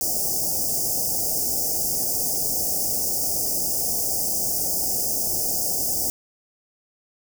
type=band-stop noise; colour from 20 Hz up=white; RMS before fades=-24 dBFS; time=0.01-6.1 s; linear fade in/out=0 ms; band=810 to 4900 Hz; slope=96 dB/octave; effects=none